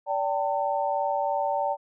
sine tone cluster, 579 / 778 / 901 Hz, D5 / G5 / A5, -25 / -13 / +41 cents, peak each -28 dBFS, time 0.06-1.77 s, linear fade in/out 50 ms, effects none

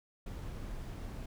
brown noise, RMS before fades -42 dBFS, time 0.26-1.26 s, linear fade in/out 5 ms, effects none

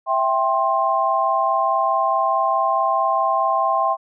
sine chord, C major, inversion first, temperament equal with one note detuned, 659.3 / 784 / 1056.2 Hz, E5 / G5 / C6, 0 / 0 / +16 cents, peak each -22 / -21 / -19 dBFS, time 0.06-3.97 s, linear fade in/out 50 ms, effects none

